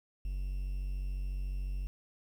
triangle tone with quantisation, 47 Hz, F#1, 28 cents sharp, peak -31 dBFS, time 0.25-1.87 s, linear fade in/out 0 ms, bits 10, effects none

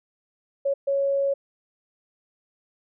sine tone bursts at uneven times, 554.4 Hz, C#5, in tune, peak -20 dBFS, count 2, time 0.65-0.74 / 0.87-1.34 s, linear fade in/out 10 ms, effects none

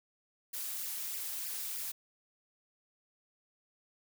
blue noise with flanger, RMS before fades -39 dBFS, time 0.53-1.92 s, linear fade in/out 10 ms, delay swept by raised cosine 0.39 to 5.59 ms, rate 3.2 Hz, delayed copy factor +1, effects none

